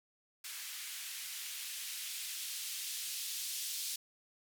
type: noise with band-pass filter sweep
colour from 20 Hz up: violet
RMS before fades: -42 dBFS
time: 0.44-3.96 s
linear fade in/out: 5 ms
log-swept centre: 1900 to 3800 Hz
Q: 1.1
effects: none